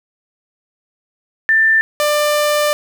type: tone pair in turn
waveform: sine / sawtooth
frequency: 1781 / 594.3 Hz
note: A6 / D5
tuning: +21 / +20 cents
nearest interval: octave + perfect fifth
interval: 1901 cents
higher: first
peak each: -9 dBFS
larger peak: neither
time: 1.49-1.81 / 2-2.73 s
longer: second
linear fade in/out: 0 ms
effects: 8-bit